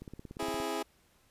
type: click train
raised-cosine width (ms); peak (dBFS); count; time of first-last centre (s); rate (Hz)
3; -31; 11; 0.02-0.601; 17.2
type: chord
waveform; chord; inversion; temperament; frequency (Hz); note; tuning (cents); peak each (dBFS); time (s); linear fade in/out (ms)
20% pulse; C augmented; none; equal with one note detuned; 265.3 / 329.6 / 415.3; C4 / E4 / G#4; +24 / 0 / 0; -35 / -32 / -31; 0.39-0.83; 10
effects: pink hiss -67 dBFS RMS until 1.3 s + resampled to 32000 Hz